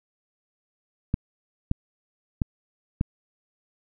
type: clicks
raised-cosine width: 5 ms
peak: -10 dBFS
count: 4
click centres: 1.141 / 1.714 / 2.418 / 3.011 s
effects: none